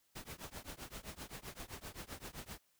pink noise with tremolo, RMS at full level -45 dBFS, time 0.15-2.59 s, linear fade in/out 10 ms, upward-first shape triangle, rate 7.7 Hz, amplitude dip 100%, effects white hiss -75 dBFS RMS until 2.79 s

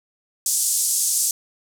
pink band-pass noise, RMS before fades -21 dBFS, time 0.46-1.31 s, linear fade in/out 2 ms, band 6500 to 11000 Hz, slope 24 dB/octave, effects none

